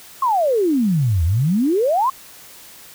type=exponential two-way sweep; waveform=sine; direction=down then up; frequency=1108.7 to 77.78 to 1108.7 Hz; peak=-14 dBFS; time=0.22-2.1 s; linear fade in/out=5 ms; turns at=1.24 s; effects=white hiss -42 dBFS RMS until 2.94 s